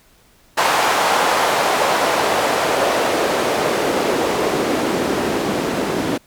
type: noise with band-pass filter sweep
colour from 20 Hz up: white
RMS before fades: -18 dBFS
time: 0.57-6.18 s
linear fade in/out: 10 ms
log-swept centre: 850 to 280 Hz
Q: 1.3
effects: pink hiss -53 dBFS RMS until 6.26 s